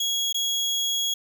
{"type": "tone with dropouts", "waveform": "30% pulse", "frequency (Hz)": 3322, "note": "G#7", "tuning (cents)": 0, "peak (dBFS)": -20, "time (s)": [0, 1.14], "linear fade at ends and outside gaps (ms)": 5, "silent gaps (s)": [0.327, 0.344], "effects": []}